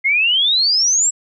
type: exponential sweep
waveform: sine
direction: up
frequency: 2093 to 7800 Hz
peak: -12 dBFS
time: 0.04-1.11 s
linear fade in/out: 20 ms
effects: none